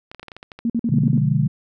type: clicks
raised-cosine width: 0.3 ms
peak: -21 dBFS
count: 10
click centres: 0.115 / 0.147 / 0.196 / 0.23 / 0.283 / 0.318 / 0.366 / 0.429 / 0.518 / 0.59 s
type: tone bursts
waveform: sine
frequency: 232.4 Hz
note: A#3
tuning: 5 cents flat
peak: -17 dBFS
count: 6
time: 0.65-1.178 s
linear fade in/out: 2 ms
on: 48 ms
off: 48 ms
type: chord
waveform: sine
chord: B diminished seventh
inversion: none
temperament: equal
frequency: 123.47 / 146.83 / 174.61 / 207.7 Hz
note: B2 / D3 / F3 / Ab3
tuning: 0 / 0 / 0 / 0 cents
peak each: -21 / -18 / -24 / -24 dBFS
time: 0.89-1.48 s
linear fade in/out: 10 ms
effects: none